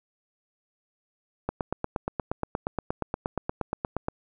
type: click train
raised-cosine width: 1 ms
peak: -13 dBFS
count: 23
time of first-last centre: 1.49-4.084 s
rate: 8.48 Hz
effects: none